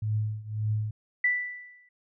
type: tone with tremolo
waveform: sine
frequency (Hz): 107.4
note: A2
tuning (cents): -41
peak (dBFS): -23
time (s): 0.02-0.91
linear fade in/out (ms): 5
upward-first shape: triangle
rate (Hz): 1.8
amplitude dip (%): 90
type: tone with exponential decay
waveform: sine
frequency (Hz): 1975.5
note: B6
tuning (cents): 0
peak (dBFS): -19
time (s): 1.24-1.89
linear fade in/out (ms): 5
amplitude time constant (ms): 140
effects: none

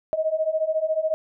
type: beating tone pair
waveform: sine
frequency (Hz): 622.3 / 636.3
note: D#5 / D#5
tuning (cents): 0 / +39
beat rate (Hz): 14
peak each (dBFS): -25 / -23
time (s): 0.13-1.14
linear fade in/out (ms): 0
effects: none

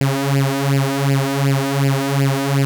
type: tone with flanger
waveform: sawtooth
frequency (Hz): 137.6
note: C#3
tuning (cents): -12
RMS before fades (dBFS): -17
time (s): 0.01-2.65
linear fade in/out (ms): 0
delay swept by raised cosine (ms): 0.4 to 3.3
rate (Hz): 2.7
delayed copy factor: +0.85
effects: none

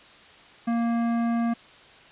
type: tone with hard clipping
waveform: triangle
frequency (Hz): 233.1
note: A#3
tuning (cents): 0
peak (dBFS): -24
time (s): 0.67-1.54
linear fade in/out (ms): 10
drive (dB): 17
effects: white hiss -50 dBFS RMS until 2.11 s + resampled to 8000 Hz

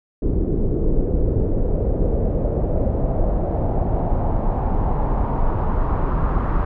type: noise with low-pass filter sweep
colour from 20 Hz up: brown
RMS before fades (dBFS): -19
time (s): 0.22-6.65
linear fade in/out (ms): 5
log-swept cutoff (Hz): 370 to 1200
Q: 2.8
effects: none

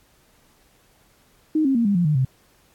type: tone with pitch steps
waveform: sine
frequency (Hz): 311.1 / 269.3 / 233.1 / 201.7 / 174.6 / 151.12 / 130.8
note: D#4 / C#4 / A#3 / G3 / F3 / D3 / C3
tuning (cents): 0 / -50 / 0 / +50 / 0 / +50 / 0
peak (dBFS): -16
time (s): 1.55-2.25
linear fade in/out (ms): 5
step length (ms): 100
effects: pink hiss -59 dBFS RMS until 2.74 s + AAC 64 kbps

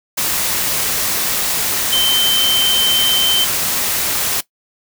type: tone in noise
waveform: sine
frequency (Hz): 3097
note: G7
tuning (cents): -22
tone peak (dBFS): -12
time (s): 1.92-3.45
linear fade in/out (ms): 10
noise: white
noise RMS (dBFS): -18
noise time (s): 0.17-4.41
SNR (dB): +3
effects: noise-tail reverb RT60 0.1 s tail -18 dB re dry

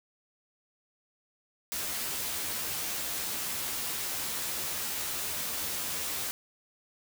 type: noise with comb filter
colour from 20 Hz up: white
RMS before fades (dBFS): -34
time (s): 1.72-6.31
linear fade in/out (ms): 0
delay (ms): 13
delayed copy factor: +0.65
effects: none

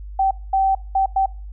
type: tone bursts at uneven times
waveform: sine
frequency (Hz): 773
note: G5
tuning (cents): -24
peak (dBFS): -14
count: 4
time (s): 0.19-0.31 / 0.53-0.75 / 0.95-1.06 / 1.16-1.26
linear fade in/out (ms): 5
effects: noise-tail reverb RT60 0.4 s tail -23 dB re dry + added 50 Hz sine -31 dBFS peak until 1.52 s

